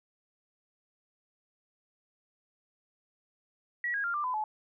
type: tone with pitch steps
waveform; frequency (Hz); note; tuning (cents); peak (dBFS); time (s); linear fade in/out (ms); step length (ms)
sine; 1926 / 1638.4 / 1393.7 / 1185.6 / 1008.5 / 857.9; B6 / G#6 / F6 / D6 / B5 / A5; -44 / -24 / -4 / +16 / +36 / -44; -29; 3.84-4.44; 2; 100
effects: none